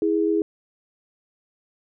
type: tone pair together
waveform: sine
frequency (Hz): 325.9 / 413.6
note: E4 / G#4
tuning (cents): -20 / -7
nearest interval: major third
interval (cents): 413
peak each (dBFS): -21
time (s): 0.02-0.42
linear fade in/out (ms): 2
effects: none